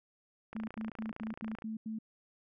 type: click train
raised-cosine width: 0.5 ms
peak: -30 dBFS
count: 32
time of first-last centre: 0.53-1.622 s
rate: 28.4 Hz
type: tone bursts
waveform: sine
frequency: 220 Hz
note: A3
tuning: in tune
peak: -36 dBFS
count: 7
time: 0.55-1.988 s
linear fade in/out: 5 ms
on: 130 ms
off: 88 ms
effects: none